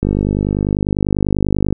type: click train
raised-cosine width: 3 ms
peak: -3 dBFS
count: 86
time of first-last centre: 0.03-1.727 s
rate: 50.1 Hz
effects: none